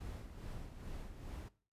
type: noise with tremolo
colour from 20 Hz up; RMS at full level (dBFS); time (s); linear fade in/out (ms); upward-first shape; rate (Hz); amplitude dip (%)
brown; -45; 0-1.49; 10; sine; 2.4; 55
effects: noise-tail reverb RT60 0.4 s tail -18 dB re dry + resampled to 32000 Hz